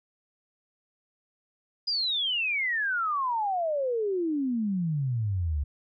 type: exponential sweep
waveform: sine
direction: down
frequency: 4978 to 68.6 Hz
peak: -25 dBFS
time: 1.87-5.64 s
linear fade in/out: 10 ms
effects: none